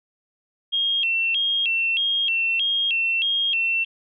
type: tone with vibrato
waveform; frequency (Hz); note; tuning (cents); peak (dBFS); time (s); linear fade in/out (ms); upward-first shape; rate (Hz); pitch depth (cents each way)
sine; 2960; F#7; 0; -19; 0.72-3.85; 20; square; 1.6; 160
effects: none